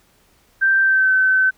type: tone with pitch glide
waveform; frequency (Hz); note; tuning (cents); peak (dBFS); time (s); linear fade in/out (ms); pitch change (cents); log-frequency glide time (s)
sine; 1568 to 1528.7; G6 to G6; 0 to -44; -12; 0.61-1.51; 20; -44; 0.82-1.11
effects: pink hiss -57 dBFS RMS until 1.57 s